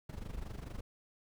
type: noise with amplitude modulation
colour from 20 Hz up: brown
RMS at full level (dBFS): -40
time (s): 0.09-0.81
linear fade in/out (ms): 5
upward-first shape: sine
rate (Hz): 24.5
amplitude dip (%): 75
effects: none